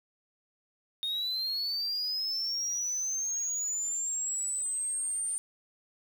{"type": "linear sweep", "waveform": "sine", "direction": "up", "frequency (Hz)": [3681, 9010], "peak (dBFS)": -27, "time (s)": [1.03, 5.38], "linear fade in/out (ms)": 0, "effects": ["tanh soft clip ceiling -29 dBFS", "9-bit"]}